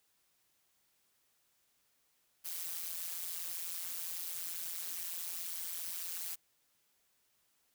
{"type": "noise with amplitude modulation", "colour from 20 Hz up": "blue", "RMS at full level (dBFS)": -37, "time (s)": [2.44, 6.36], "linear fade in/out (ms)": 20, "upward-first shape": "sine", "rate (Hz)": 172, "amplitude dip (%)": 95, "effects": ["white hiss -75 dBFS RMS until 7.74 s"]}